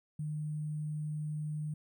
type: tone with sample-and-hold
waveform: sine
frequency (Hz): 152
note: D#3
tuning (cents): -40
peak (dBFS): -34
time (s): 0.19-1.74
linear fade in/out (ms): 5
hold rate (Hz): 8820
effects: none